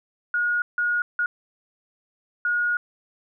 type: tone bursts at uneven times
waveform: sine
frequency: 1441 Hz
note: F#6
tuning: 46 cents flat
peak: -20 dBFS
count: 4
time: 0.34-0.62 / 0.78-1.02 / 1.19-1.26 / 2.45-2.77 s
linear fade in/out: 2 ms
effects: none